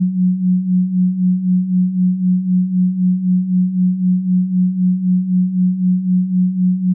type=beating tone pair; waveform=sine; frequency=180 / 183.9 Hz; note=F#3 / F#3; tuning=-47 / -10 cents; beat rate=3.9 Hz; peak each=-19 / -13 dBFS; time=0-6.94 s; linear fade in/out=20 ms; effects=none